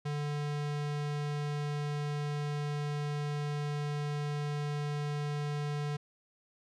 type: tone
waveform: square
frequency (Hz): 146.83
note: D3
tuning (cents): 0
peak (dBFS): -33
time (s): 0.05-5.97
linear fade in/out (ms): 10
effects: low-pass 6000 Hz 12 dB/octave